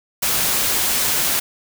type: noise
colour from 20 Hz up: white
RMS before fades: -19 dBFS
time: 0.22-1.4 s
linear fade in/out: 10 ms
effects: none